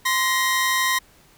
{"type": "tone pair together", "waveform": "sawtooth", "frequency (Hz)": [1040, 1892], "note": ["C6", "A#6"], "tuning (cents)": [-11, 25], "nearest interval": "minor seventh", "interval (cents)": 1036, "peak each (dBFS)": -18, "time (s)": [0.05, 0.99], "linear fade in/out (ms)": 10, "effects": ["pink hiss -54 dBFS RMS until 1.37 s"]}